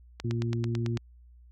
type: click train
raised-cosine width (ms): 0.2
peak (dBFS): -19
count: 8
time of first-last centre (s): 0.2-0.973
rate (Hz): 9.06
type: harmonic tone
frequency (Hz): 116.7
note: A#2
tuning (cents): +2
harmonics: 1 / 2 / 3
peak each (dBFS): -28 / -35 / -36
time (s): 0.24-0.98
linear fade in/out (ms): 10
effects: added 60 Hz sine -51 dBFS peak until 1.51 s